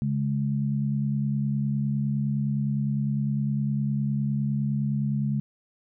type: tone pair together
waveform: sine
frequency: 140 / 209.8 Hz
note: C#3 / G#3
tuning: +18 / +18 cents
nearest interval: perfect fifth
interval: 700 cents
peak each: -25 / -27 dBFS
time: 0.02-5.4 s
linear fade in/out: 0 ms
effects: none